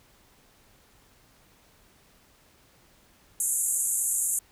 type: band-pass noise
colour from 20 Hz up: pink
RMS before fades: -27 dBFS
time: 3.4-4.39 s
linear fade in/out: 2 ms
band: 6900 to 12000 Hz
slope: 96 dB/octave
effects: pink hiss -60 dBFS RMS until 4.51 s